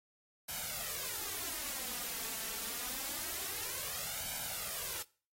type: noise with flanger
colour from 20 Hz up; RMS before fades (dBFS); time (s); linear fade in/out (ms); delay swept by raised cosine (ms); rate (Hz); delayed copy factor
white; -40; 0.48-5.03; 10; 1.3 to 4.5; 0.26; +0.7
effects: noise-tail reverb RT60 0.4 s tail -22 dB re dry + AAC 48 kbps